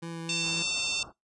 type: tone with vibrato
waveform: 25% pulse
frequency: 166.3 Hz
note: E3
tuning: 16 cents sharp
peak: -32 dBFS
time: 0.02-0.63 s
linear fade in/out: 10 ms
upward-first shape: triangle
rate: 3.8 Hz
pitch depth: 15 cents each way
type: harmonic tone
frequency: 898 Hz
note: A5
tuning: 35 cents sharp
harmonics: 3 / 4 / 5 / 6 / 7 / 8 / 9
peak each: -32 / -34 / -36 / -38 / -39 / -40 / -41 dBFS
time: 0.29-1.03 s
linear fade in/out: 2 ms
type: low-pass noise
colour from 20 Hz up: white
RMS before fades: -47 dBFS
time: 0.4-1.13 s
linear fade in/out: 50 ms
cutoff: 1400 Hz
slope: 96 dB/octave
effects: noise-tail reverb RT60 0.2 s tail -24 dB re dry + resampled to 24000 Hz